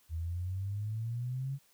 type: exponential sweep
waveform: sine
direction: up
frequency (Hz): 79.1 to 140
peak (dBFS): -33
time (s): 0.09-1.59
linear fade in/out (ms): 50
effects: white hiss -67 dBFS RMS until 1.73 s